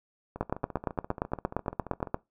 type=two click trains; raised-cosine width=1 ms; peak=-24 / -13 dBFS; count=26 / 16; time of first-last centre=0.36-2.072 / 0.41-2.144 s; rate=14.6 / 8.65 Hz; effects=noise-tail reverb RT60 0.2 s tail -21 dB re dry